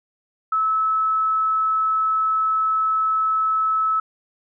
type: tone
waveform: sine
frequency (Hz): 1300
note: E6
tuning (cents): -24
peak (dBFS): -17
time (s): 0.52-4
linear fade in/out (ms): 5
effects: none